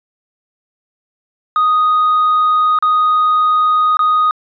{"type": "tone with dropouts", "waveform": "triangle", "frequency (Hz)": 1244, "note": "D#6", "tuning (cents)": -1, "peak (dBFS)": -7, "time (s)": [1.56, 4.31], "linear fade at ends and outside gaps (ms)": 1, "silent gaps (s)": [[2.788, 2.825], [3.97, 3.992]], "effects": ["tanh soft clip ceiling -4 dBFS", "resampled to 11025 Hz"]}